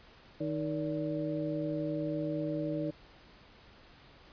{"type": "harmonic tone with a mistuned harmonic", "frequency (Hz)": 155.56, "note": "D#3", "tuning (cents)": 0, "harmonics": [1, 2, 3, 4], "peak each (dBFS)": [-38, -34, -42, -37], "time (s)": [0.4, 2.91], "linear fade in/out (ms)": 10, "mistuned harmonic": 4, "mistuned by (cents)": -130, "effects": ["pink hiss -57 dBFS RMS until 4.32 s", "resampled to 11025 Hz"]}